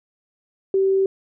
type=tone; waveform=sine; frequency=386 Hz; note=G4; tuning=27 cents flat; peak=-15 dBFS; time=0.74-1.06 s; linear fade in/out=2 ms; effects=none